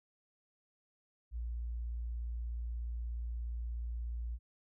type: tone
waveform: sine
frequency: 58.4 Hz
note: A#1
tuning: 4 cents sharp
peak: -36 dBFS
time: 1.31-4.39 s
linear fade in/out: 50 ms
effects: none